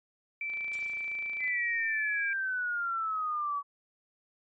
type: tone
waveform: sine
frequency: 2329 Hz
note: D7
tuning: 15 cents flat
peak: -32 dBFS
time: 0.41-2.33 s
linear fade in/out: 2 ms
type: click train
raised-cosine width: 0.3 ms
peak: -34 dBFS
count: 28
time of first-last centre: 0.5-1.478 s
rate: 27.6 Hz
type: noise with exponential decay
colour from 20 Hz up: blue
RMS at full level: -42 dBFS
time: 0.73-1.38 s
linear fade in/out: 5 ms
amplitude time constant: 140 ms
type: exponential sweep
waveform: sine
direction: down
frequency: 2044 to 1128 Hz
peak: -29 dBFS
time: 1.39-3.63 s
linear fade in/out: 50 ms
effects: MP3 32 kbps